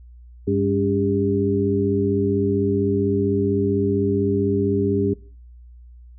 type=harmonic tone with a mistuned harmonic; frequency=100 Hz; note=G2; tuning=35 cents sharp; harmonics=1 / 2 / 3 / 4; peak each=-24 / -24 / -23 / -21 dBFS; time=0.47-5.14 s; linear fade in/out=10 ms; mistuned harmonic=3; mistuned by=-93 cents; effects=noise-tail reverb RT60 0.5 s tail -23 dB re dry + added 60 Hz sine -41 dBFS peak until 6.18 s